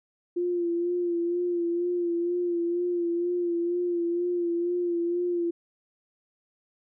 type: tone with vibrato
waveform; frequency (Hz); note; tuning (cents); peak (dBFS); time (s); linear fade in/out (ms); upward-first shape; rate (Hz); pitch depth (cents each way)
sine; 347.3; F4; -10; -24; 0.36-5.51; 10; sine; 2.1; 35
effects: none